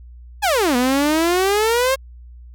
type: exponential two-way sweep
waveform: sawtooth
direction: down then up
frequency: 880 to 240.8 to 545 Hz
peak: -11 dBFS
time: 0.42-1.96 s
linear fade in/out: 20 ms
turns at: 0.76 s
effects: added 60 Hz sine -37 dBFS peak until 2.54 s